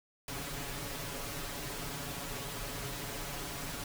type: noise with comb filter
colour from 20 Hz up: pink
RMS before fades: -40 dBFS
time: 0.28-3.84 s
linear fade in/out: 2 ms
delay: 7.1 ms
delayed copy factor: +0.85
effects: none